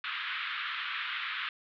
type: band-pass noise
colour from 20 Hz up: pink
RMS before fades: -36 dBFS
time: 0.04-1.49 s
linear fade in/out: 2 ms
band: 1200 to 3600 Hz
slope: 48 dB/octave
effects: none